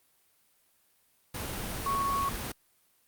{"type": "tone in noise", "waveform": "sine", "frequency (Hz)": 1108.7, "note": "C#6", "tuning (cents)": 0, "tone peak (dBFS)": -27, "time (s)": [1.86, 2.29], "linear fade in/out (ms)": 5, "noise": "pink", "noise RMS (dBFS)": -36, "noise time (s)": [1.34, 2.52], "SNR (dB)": 6, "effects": ["white hiss -68 dBFS RMS until 3.07 s", "Opus 32 kbps"]}